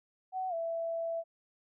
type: tone with pitch glide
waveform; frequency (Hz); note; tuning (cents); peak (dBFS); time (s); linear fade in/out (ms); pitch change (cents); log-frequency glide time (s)
sine; 750 to 664.3; F#5 to E5; +23 to +13; -32; 0.32-1.24; 50; -210; 0.49-0.54
effects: none